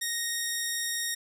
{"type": "tone", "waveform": "10% pulse", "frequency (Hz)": 1864.7, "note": "A#6", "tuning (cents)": 0, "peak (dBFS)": -20, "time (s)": [0.01, 1.15], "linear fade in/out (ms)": 10, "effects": []}